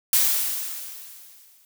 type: noise with exponential decay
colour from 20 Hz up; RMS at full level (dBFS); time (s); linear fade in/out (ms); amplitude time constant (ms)
blue; -17; 0.13-1.65; 1; 330
effects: none